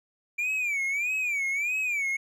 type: tone with vibrato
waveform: triangle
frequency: 2349 Hz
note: D7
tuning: in tune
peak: -24 dBFS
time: 0.38-2.17 s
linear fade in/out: 10 ms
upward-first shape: sine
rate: 1.6 Hz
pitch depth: 150 cents each way
effects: none